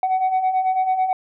sine beating tone pair, 743 / 752.1 Hz, F#5 / F#5, +7 / +28 cents, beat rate 9.1 Hz, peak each -22 / -16 dBFS, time 0.03-1.13 s, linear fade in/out 2 ms, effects tanh soft clip ceiling -14 dBFS

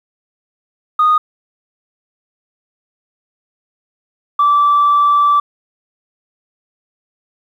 sine tone pair in turn, 1235 / 1163 Hz, D#6 / D6, -13 / -17 cents, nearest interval minor second, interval 104 cents, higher first, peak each -7 dBFS, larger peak neither, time 0.99-1.18 / 4.39-5.4 s, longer second, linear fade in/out 5 ms, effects tanh soft clip ceiling -5 dBFS + 8-bit

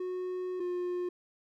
triangle tone pair in turn, 365.9 / 356.9 Hz, F#4 / F4, -19 / +38 cents, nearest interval unison, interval 43 cents, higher first, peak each -31 / -29 dBFS, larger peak second, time 0-0.6 / 0.6-1.09 s, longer first, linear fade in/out 5 ms, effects none

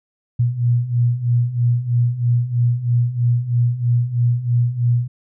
sine beating tone pair, 118.5 / 121.6 Hz, A#2 / B2, +29 / -26 cents, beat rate 3.1 Hz, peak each -20 / -16 dBFS, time 0.39-5.08 s, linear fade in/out 10 ms, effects none

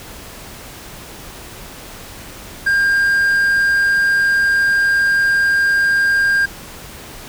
triangle tone, 1603 Hz, G6, 38 cents sharp, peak -10 dBFS, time 2.66-6.46 s, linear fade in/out 10 ms, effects pink hiss -35 dBFS RMS until 7.28 s

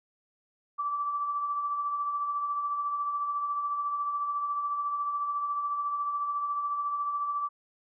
sine tone with tremolo, 1161 Hz, D6, 20 cents flat, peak -26 dBFS, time 0.78-7.49 s, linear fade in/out 20 ms, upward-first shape triangle, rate 14 Hz, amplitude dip 45%, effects none

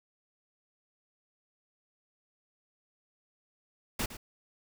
pink noise with echo, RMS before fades -32 dBFS, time 3.99-4.06 s, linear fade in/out 5 ms, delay 110 ms, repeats 1, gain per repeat -13 dB, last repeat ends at 4.17 s, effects none

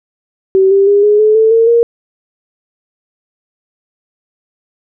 sine tone with pitch steps, 382.6 / 393.8 / 405.4 / 417.2 / 429.5 / 442 / 455 / 468.3 Hz, G4 / G4 / G#4 / G#4 / A4 / A4 / A#4 / A#4, -42 / +8 / -42 / +8 / -42 / +8 / -42 / +8 cents, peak -5 dBFS, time 0.55-1.83 s, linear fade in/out 0 ms, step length 160 ms, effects none

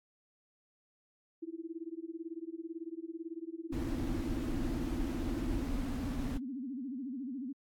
sine tone with tremolo, 329.7 Hz, E4, in tune, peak -36 dBFS, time 1.42-5.63 s, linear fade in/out 10 ms, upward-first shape sine, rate 18 Hz, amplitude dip 95%
sine tone with vibrato, 261 Hz, C4, 4 cents flat, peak -37 dBFS, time 3.7-7.53 s, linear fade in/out 10 ms, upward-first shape sine, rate 14 Hz, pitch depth 170 cents each way
brown noise, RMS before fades -37 dBFS, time 3.72-6.38 s, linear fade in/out 10 ms
effects AAC 64 kbps

